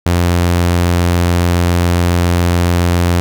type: tone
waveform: sawtooth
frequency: 87.2 Hz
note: F2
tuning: 2 cents flat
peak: -6 dBFS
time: 0.06-3.2 s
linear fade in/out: 0 ms
effects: none